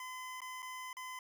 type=tone with dropouts; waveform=25% pulse; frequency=1020 Hz; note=C6; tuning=44 cents flat; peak=-39 dBFS; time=0-1.19 s; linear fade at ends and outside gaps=2 ms; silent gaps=0.405-0.417 / 0.622-0.627 / 0.93-0.968 s; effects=none